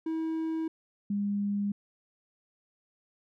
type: tone pair in turn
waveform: triangle / sine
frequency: 322 / 202.8 Hz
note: E4 / G#3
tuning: -41 / -41 cents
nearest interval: minor sixth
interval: 800 cents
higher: first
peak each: -27 dBFS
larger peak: neither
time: 0.06-0.68 / 1.1-1.72 s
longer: neither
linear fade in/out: 5 ms
effects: none